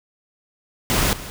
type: noise with echo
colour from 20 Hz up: pink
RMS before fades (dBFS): -19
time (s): 0.9-1.13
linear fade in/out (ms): 0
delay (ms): 170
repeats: 1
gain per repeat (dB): -15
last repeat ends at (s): 1.3
effects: none